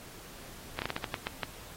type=slowing click train; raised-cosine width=0.3 ms; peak=-16 dBFS; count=9; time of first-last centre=0.79-1.433 s; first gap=29 ms; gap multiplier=1.28; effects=pink hiss -49 dBFS RMS until 1.76 s + AAC 48 kbps